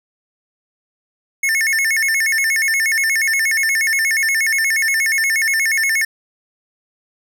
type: tone with vibrato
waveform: square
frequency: 1975.5 Hz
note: B6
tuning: in tune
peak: -15 dBFS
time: 1.43-6.05 s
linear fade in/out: 5 ms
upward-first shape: square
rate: 8.4 Hz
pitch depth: 170 cents each way
effects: none